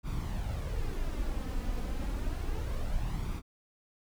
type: noise with flanger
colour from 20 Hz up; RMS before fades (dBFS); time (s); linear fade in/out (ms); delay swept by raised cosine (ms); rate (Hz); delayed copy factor
brown; -33; 0.03-3.42; 50; 0.84 to 4.04; 0.3; +0.5
effects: none